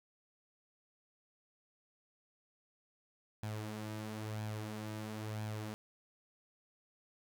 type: tone with flanger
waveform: sawtooth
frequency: 107.6 Hz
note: A2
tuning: 38 cents flat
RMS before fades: -42 dBFS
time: 3.43-5.74 s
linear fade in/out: 0 ms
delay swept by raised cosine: 1.2 to 6.1 ms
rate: 1 Hz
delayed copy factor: +0.5
effects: none